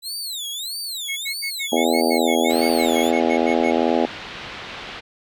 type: tone with vibrato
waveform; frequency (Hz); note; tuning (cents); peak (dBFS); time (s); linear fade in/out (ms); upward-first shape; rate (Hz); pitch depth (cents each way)
sawtooth; 3907; B7; -19; -24; 0.02-3.12; 50; sine; 1.6; 290
type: tone bursts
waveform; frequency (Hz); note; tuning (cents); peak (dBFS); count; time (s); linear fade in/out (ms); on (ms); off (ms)
triangle; 2190; C#7; -22; -23; 16; 1.08-3.717; 20; 87; 83
type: harmonic tone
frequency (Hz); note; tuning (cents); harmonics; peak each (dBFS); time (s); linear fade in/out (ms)
82.41; E2; 0; 3 / 4 / 5 / 6 / 7 / 8 / 9 / 10; -22 / -23 / -24 / -25 / -25 / -26 / -27 / -27; 1.72-4.06; 5
type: low-pass noise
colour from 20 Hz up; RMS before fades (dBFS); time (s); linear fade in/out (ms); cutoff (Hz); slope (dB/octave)
white; -35; 2.49-5.01; 20; 3600; 24
effects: none